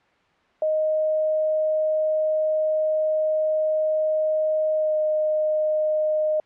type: tone with pitch glide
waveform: sine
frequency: 622 to 616.6 Hz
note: D#5 to D#5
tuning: -1 to -16 cents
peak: -19 dBFS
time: 0.62-6.4 s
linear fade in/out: 2 ms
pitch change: -15 cents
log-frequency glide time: 4.75-4.96 s
effects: white hiss -60 dBFS RMS until 6.45 s + low-pass 2000 Hz 12 dB/octave